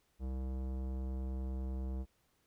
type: tone with tanh clipping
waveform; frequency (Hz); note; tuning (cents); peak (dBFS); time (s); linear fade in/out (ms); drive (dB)
sine; 65; C2; -11; -38; 0.19-2.06; 50; 18
effects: pink hiss -75 dBFS RMS until 2.46 s